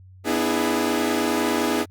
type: chord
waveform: sawtooth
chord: E dominant seventh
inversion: second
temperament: equal with one note detuned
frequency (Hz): 246.9 / 299.8 / 329.6 / 415.3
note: B3 / D4 / E4 / G#4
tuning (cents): 0 / +36 / 0 / 0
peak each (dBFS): -22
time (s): 0.24-1.86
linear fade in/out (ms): 50
effects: added 93 Hz sine -44 dBFS peak until 1.9 s + Opus 48 kbps